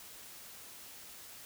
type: silence
effects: white hiss -51 dBFS RMS until 1.45 s